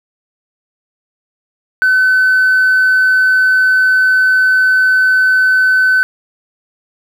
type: tone with hard clipping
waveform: triangle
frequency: 1516 Hz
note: F#6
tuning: 42 cents sharp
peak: -7 dBFS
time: 1.82-6.03 s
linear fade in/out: 0 ms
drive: 2 dB
effects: none